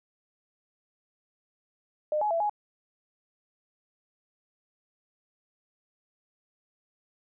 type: tone with pitch steps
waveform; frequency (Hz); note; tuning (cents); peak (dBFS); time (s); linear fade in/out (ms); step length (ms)
sine; 607 / 842 / 668 / 834; D#5 / G#5 / E5 / G#5; -43 / +24 / +23 / +7; -24; 2.12-2.496; 2; 94
effects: none